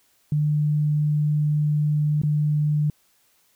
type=tone with dropouts; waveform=sine; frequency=149.7 Hz; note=D3; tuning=33 cents sharp; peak=-18 dBFS; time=0.32-2.9 s; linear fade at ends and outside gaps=2 ms; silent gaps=2.217-2.234 s; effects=white hiss -63 dBFS RMS until 3.55 s